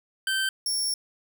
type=tone pair in turn; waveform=25% pulse; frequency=1553 / 5477 Hz; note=G6 / F8; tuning=-17 / -35 cents; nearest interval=octave + minor seventh; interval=2182 cents; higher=second; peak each=-20 dBFS; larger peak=neither; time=0.27-0.49 / 0.66-0.94 s; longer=second; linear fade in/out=2 ms; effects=none